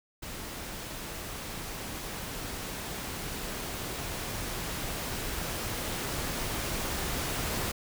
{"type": "noise with level ramp", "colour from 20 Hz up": "pink", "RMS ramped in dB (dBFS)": [-40, -32], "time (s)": [0.22, 7.72], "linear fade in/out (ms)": 10, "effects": []}